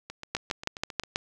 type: two click trains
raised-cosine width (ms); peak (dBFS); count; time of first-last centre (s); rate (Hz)
0.2; -10 / -21; 6 / 8; 0.35-1.159 / 0.1-1.036; 6.18 / 7.48
effects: none